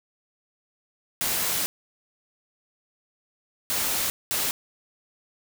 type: noise bursts at uneven times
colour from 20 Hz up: white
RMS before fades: -26 dBFS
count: 3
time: 1.21-1.66 / 3.7-4.1 / 4.31-4.51 s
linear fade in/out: 0 ms
effects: none